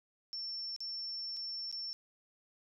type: tone with dropouts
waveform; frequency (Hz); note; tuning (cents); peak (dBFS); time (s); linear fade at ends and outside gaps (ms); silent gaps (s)
sine; 5410; E8; +44; -38; 0.33-1.93; 0; 0.763-0.805 / 1.365-1.369 / 1.714-1.726
effects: none